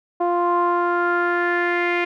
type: tone with low-pass filter sweep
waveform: sawtooth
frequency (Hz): 349.2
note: F4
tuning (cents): 0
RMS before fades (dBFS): -20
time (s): 0.2-2.05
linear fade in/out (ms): 10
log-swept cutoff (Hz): 860 to 2300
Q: 4.9
effects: none